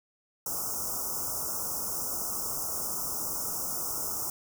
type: band-stop noise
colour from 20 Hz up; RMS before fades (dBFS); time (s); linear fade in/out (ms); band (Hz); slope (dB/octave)
white; -33; 0.46-4.3; 2; 1400 to 5200; 96
effects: none